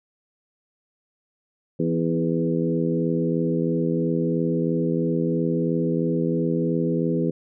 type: harmonic tone with a mistuned harmonic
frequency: 83 Hz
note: E2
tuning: 12 cents sharp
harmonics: 2 / 3 / 4 / 5 / 6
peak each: -24 / -26 / -27 / -28 / -29 dBFS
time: 1.79-7.31 s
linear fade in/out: 10 ms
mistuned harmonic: 4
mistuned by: -20 cents
effects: none